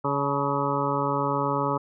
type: harmonic tone with a mistuned harmonic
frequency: 140.6 Hz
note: C#3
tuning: 25 cents sharp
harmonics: 1 / 2 / 3 / 4 / 6 / 7 / 8 / 9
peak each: -31 / -31 / -31 / -31 / -31 / -31 / -31 / -31 dBFS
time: 0.04-1.78 s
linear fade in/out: 10 ms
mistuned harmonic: 6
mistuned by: +39 cents
effects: none